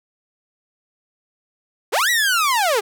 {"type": "linear two-way sweep", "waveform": "sawtooth", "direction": "up then down", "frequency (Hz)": [318.6, 1975.5, 379.4], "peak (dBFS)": -12, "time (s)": [1.92, 2.81], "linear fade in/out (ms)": 20, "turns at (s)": 2.1, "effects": []}